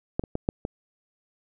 clicks, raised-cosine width 2 ms, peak -11 / -21 / -14 / -9 / -16 dBFS, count 5, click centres 0.195 / 0.238 / 0.354 / 0.489 / 0.651 s, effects none

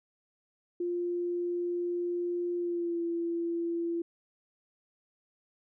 sine tone with pitch glide, 350 to 338.7 Hz, F4 to E4, +4 to +47 cents, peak -29 dBFS, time 0.8-4.02 s, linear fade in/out 5 ms, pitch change -57 cents, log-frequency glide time 2.57-3.02 s, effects none

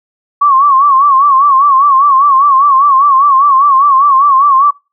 sine tone with vibrato, 1108.7 Hz, C#6, in tune, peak -4 dBFS, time 0.41-4.71 s, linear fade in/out 10 ms, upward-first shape sine, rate 5 Hz, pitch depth 100 cents each way, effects noise-tail reverb RT60 0.3 s tail -26 dB re dry

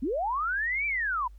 sine linear two-way sweep, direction up then down, 220 to 2366 to 931 Hz, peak -26 dBFS, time 0.02-1.28 s, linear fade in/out 10 ms, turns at 0.86 s, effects added 50 Hz sine -45 dBFS peak until 1.38 s + pink hiss -71 dBFS RMS until 1.38 s

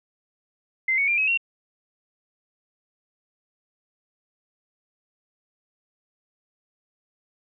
sine tone with pitch steps, 2075 / 2224 / 2384 / 2555 / 2738 Hz, C7 / C#7 / D7 / D#7 / F7, -15 / +5 / +25 / +45 / -35 cents, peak -19 dBFS, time 0.88-1.375 s, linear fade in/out 5 ms, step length 99 ms, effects none

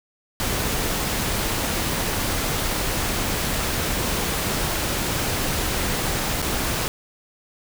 pink noise with dropouts, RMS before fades -24 dBFS, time 0.4-6.88 s, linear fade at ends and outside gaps 0 ms, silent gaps 6.418-6.425 s, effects none

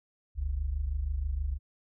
sine tone pair together, 44.79 / 71.1 Hz, F1 / C#2, +44 / +45 cents, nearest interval minor sixth, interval 801 cents, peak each -33 / -30 dBFS, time 0.35-1.59 s, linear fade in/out 50 ms, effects none

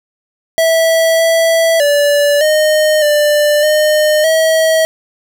square tone with pitch steps, 654 / 658 / 579 / 615 / 593 / 610 / 642 Hz, E5 / E5 / D5 / D#5 / D5 / D#5 / E5, -14 / -3 / -25 / -20 / +17 / -34 / -46 cents, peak -9 dBFS, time 0.58-4.85 s, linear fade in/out 0 ms, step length 610 ms, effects none

